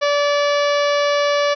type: harmonic tone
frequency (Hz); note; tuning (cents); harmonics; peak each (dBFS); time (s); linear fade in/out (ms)
578; D5; -28; 1 / 2 / 3 / 4 / 5 / 6 / 7 / 8 / 9 / 10; -16 / -22 / -26 / -28 / -30 / -32 / -33 / -34 / -35 / -36; 0.01-1.55; 20
effects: none